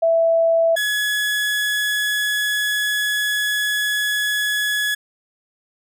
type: tone pair in turn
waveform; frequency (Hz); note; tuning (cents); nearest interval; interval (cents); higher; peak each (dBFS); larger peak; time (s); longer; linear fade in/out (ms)
sine / 30% pulse; 661 / 1690.8; E5 / G#6; +5 / +31; octave + major third; 1626; second; -13 / -16; first; 0.02-0.76 / 0.76-4.95; second; 10
effects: none